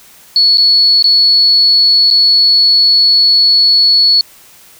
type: tone with dropouts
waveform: sine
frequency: 4400 Hz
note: C#8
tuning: 14 cents flat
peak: -5 dBFS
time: 0.36-4.21 s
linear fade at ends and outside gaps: 1 ms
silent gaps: 0.573-0.581 / 1.025-1.042 / 2.103-2.11 s
effects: white hiss -41 dBFS RMS until 4.79 s